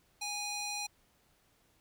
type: tone with band-pass filter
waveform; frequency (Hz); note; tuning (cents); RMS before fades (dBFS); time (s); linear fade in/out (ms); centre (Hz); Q
square; 824; G#5; -14; -38; 0.21-0.87; 10; 5600; 0.98
effects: pink hiss -70 dBFS RMS until 1.8 s